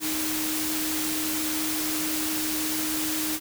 sine tone in noise, 311.1 Hz, D#4, in tune, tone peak -30 dBFS, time 0-3.4 s, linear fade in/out 50 ms, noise white, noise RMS -29 dBFS, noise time 0-3.4 s, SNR -4 dB, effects none

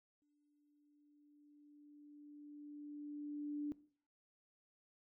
sine tone with exponential growth, 293.7 Hz, D4, in tune, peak -37 dBFS, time 0.22-3.72 s, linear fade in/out 0 ms, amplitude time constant 760 ms, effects noise-tail reverb RT60 0.5 s tail -19 dB re dry

